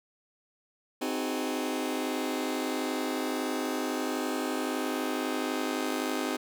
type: chord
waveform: sawtooth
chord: Ab dominant seventh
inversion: first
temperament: just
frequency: 259.6 / 311.5 / 373.8 / 415.3 Hz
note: C4 / Eb4 / Gb4 / Ab4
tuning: -13 / +2 / +18 / 0 cents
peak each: -29 / -30 / -34 / -33 dBFS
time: 1.01-6.37 s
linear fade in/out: 10 ms
effects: none